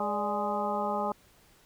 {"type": "harmonic tone with a mistuned harmonic", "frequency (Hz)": 207.7, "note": "G#3", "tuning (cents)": 0, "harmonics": [1, 2, 3, 4, 5, 6], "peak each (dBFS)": [-36, -37, -34, -32, -37, -36], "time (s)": [0, 1.12], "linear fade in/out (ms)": 2, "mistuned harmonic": 3, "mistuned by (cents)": -85, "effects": ["pink hiss -61 dBFS RMS until 1.65 s"]}